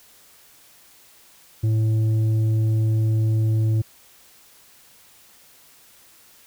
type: tone with tanh clipping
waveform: sine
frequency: 110 Hz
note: A2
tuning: in tune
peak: -18 dBFS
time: 1.63-3.82 s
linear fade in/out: 10 ms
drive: 6 dB
effects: white hiss -52 dBFS RMS until 6.46 s